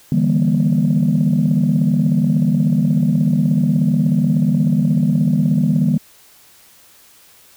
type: chord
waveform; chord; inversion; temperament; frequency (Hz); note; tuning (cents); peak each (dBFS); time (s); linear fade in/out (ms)
sine; E half-diminished seventh; third; just; 148.33 / 164.81 / 197.78 / 237.3; D3 / E3 / G3 / Bb3; +18 / 0 / +16 / +31; -17; 0.12-5.98; 2
effects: tanh soft clip ceiling -6 dBFS + white hiss -48 dBFS RMS until 7.56 s